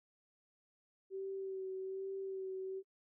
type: tone with vibrato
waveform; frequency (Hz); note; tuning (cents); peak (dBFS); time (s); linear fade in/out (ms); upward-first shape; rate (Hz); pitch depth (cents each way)
sine; 383; G4; -40; -39; 1.1-2.83; 50; sine; 1.2; 22
effects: noise-tail reverb RT60 0.1 s tail -22 dB re dry